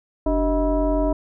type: tone with frequency modulation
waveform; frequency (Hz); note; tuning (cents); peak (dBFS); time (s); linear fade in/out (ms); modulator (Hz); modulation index
sine; 293.7; D4; 0; -17; 0.26-1.13; 5; 339; 1.4
effects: none